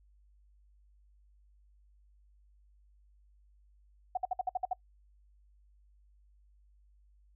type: tone bursts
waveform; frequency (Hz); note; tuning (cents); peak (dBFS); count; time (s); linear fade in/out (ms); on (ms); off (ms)
sine; 740; F#5; 0; -28; 8; 4.15-4.733; 5; 23; 57
effects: noise-tail reverb RT60 0.1 s tail -24 dB re dry + added 50 Hz sine -61 dBFS peak until 7.35 s